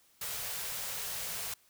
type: band-stop noise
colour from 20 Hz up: white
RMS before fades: -38 dBFS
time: 0.21-1.54 s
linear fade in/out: 5 ms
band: 200 to 390 Hz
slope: 96 dB/octave
effects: white hiss -66 dBFS RMS until 1.69 s